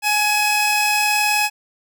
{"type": "tone pair together", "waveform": "sawtooth", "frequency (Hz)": [837.2, 2551], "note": ["G#5", "D#7"], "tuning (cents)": [14, 43], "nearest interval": "octave + perfect fifth", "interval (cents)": 1929, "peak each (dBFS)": [-15, -15], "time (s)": [0.02, 1.5], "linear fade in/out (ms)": 50, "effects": []}